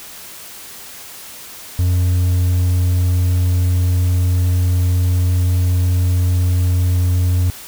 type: tone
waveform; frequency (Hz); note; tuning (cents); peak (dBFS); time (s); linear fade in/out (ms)
triangle; 90; F#2; -47; -10; 1.79-7.5; 0
effects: white hiss -35 dBFS RMS until 7.67 s